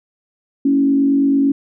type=tone with frequency modulation; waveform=sine; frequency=277.2 Hz; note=C#4; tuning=in tune; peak=-11 dBFS; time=0.65-1.52 s; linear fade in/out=5 ms; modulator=48.9 Hz; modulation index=0.5; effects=none